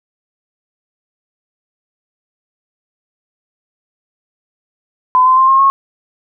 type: tone with pitch steps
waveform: sine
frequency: 1015 / 1033.3 / 1052 / 1071 / 1090.4 Hz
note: B5 / C6 / C6 / C6 / C#6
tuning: +47 / -22 / +9 / +40 / -29 cents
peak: -6 dBFS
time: 5.15-5.7 s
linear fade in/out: 0 ms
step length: 110 ms
effects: none